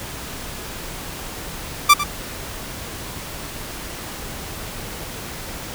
sawtooth tone with echo, 1174.7 Hz, D6, in tune, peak -3 dBFS, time 1.89-1.94 s, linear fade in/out 10 ms, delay 100 ms, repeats 1, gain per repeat -13 dB, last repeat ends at 2.04 s, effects pink hiss -32 dBFS RMS until 5.74 s

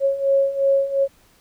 sine beating tone pair, 547 / 549.8 Hz, C#5 / C#5, -23 / -14 cents, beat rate 2.8 Hz, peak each -21 / -17 dBFS, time 0-1.08 s, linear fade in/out 50 ms, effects pink hiss -56 dBFS RMS until 1.4 s

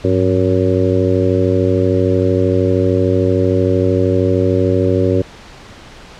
harmonic tone with a mistuned harmonic, 93.1 Hz, F#2, 11 cents sharp, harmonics 1 / 2 / 3 / 4 / 5 / 6, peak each -16 / -22 / -18 / -17 / -18 / -20 dBFS, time 0.04-5.22 s, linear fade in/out 5 ms, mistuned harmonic 1, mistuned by +100 cents, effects pink hiss -37 dBFS RMS until 6.19 s + low-pass 5000 Hz 12 dB/octave

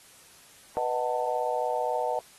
sine chord, B dominant seventh, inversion none, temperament just, 493.9 / 617.4 / 740.8 / 889 Hz, B4 / D#5 / F#5 / A5, 0 / -14 / +2 / +18 cents, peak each -31 dBFS, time 0.77-2.19 s, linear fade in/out 0 ms, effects white hiss -54 dBFS RMS until 2.38 s + AAC 32 kbps

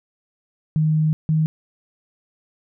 sine tone pair in turn, 155.56 / 157 Hz, D#3 / D#3, 0 / +16 cents, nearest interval unison, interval 16 cents, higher second, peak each -15 / -15 dBFS, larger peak neither, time 0.76-1.13 / 1.29-1.46 s, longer first, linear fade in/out 0 ms, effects none

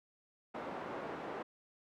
pink band-pass noise, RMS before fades -43 dBFS, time 0.54-1.43 s, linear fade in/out 10 ms, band 300 to 1200 Hz, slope 12 dB/octave, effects none

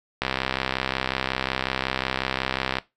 click train, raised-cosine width 0.3 ms, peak -7 dBFS, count 169, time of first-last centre 0.22-2.785 s, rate 65.5 Hz, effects noise-tail reverb RT60 0.2 s tail -18 dB re dry

